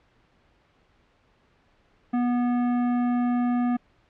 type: tone with tanh clipping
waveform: sine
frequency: 243.8 Hz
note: B3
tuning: 22 cents flat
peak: -23 dBFS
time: 2.13-3.77 s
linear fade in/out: 10 ms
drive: 14 dB
effects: pink hiss -63 dBFS RMS until 4.09 s + low-pass 3000 Hz 12 dB/octave